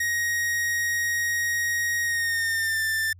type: tone with pitch glide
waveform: 45% pulse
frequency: 1881 to 1778.5 Hz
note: A#6 to A6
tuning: +15 to +18 cents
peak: -23 dBFS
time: 0-3.13 s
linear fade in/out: 5 ms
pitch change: -97 cents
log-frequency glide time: 2.02-2.82 s
effects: added 89 Hz sine -46 dBFS peak until 3.19 s